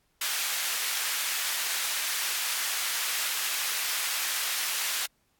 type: high-pass noise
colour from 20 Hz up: pink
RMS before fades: -30 dBFS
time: 0.21-5.06 s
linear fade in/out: 5 ms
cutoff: 1700 Hz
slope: 12 dB/octave
effects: pink hiss -71 dBFS RMS until 5.39 s + AAC 64 kbps